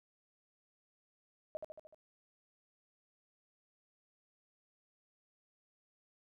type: tone with echo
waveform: sine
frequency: 621 Hz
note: D#5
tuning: 3 cents flat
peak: -36 dBFS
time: 1.55-1.57 s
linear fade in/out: 0 ms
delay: 75 ms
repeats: 5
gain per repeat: -4 dB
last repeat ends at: 1.945 s
effects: none